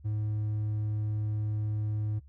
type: tone with hard clipping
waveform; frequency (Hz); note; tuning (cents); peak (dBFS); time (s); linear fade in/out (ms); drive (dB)
sine; 106.4; G#2; +42; -30; 0.04-2.2; 20; 3
effects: noise-tail reverb RT60 0.1 s tail -18 dB re dry + added 70 Hz sine -50 dBFS peak until 2.28 s